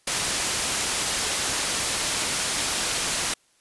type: low-pass noise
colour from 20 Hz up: white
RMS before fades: -26 dBFS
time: 0.07-3.34 s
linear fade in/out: 5 ms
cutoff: 10000 Hz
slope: 12 dB/octave
effects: white hiss -63 dBFS RMS until 3.6 s + resampled to 24000 Hz